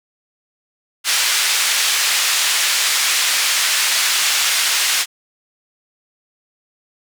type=band-pass noise; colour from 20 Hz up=pink; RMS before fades=-17 dBFS; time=1.04-5.06 s; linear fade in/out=50 ms; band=2000 to 9800 Hz; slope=12 dB/octave; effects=none